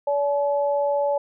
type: tone pair together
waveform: sine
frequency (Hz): 572 / 857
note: D5 / A5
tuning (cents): -46 / -46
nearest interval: perfect fifth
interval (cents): 700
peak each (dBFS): -20 / -26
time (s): 0.07-1.18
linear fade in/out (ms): 5
effects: none